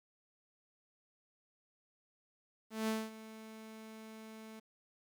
sawtooth tone with ADSR envelope, 220 Hz, A3, in tune, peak -28 dBFS, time 2.7-4.6 s, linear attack 180 ms, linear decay 220 ms, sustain -17 dB, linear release 10 ms, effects 11-bit

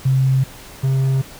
sine / triangle tone pair in turn, 132.5 / 133.58 Hz, C3 / C3, +22 / +36 cents, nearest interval unison, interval 14 cents, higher second, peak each -12 dBFS, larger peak neither, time 0.05-0.44 / 0.83-1.22 s, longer neither, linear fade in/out 10 ms, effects pink hiss -39 dBFS RMS until 1.39 s

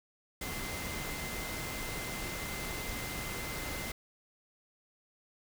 sine tone in noise, 2071 Hz, C7, 18 cents flat, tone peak -44 dBFS, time 0.41-3.92 s, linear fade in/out 5 ms, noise pink, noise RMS -39 dBFS, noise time 0.41-3.92 s, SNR -8 dB, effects none

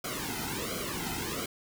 pink noise with flanger, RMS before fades -35 dBFS, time 0.04-1.46 s, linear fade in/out 5 ms, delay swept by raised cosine 1.1 to 1.8 ms, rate 1.4 Hz, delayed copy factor -0.95, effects none

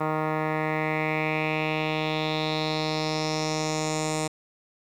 10% pulse tone with low-pass filter sweep, 155.56 Hz, D#3, in tune, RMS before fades -27 dBFS, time 0-4.28 s, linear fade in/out 10 ms, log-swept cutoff 1400 to 8000 Hz, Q 3.5, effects 9-bit

